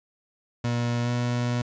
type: tone with pitch glide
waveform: 30% pulse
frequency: 119.5 to 121.38 Hz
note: A#2 to B2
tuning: +43 to -30 cents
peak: -21 dBFS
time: 0.64-1.62 s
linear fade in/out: 5 ms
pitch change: +27 cents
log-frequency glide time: 1.02-1.09 s
effects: resampled to 16000 Hz + 10-bit